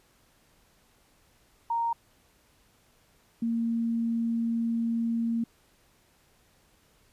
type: tone pair in turn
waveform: sine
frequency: 929 / 230.6 Hz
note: A#5 / A#3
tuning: -6 / -19 cents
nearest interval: 2 octaves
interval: 2413 cents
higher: first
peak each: -25 dBFS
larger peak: neither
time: 1.7-1.93 / 3.42-5.44 s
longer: second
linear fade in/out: 5 ms
effects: pink hiss -64 dBFS RMS until 7.12 s + resampled to 32000 Hz